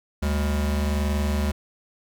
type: tone pair together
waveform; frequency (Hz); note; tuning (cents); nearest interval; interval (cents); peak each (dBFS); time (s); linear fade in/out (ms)
square; 74.23 / 201.4; D2 / G3; +19 / +47; octave + perfect fourth; 1728; -23 / -29; 0.22-1.52; 10
effects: none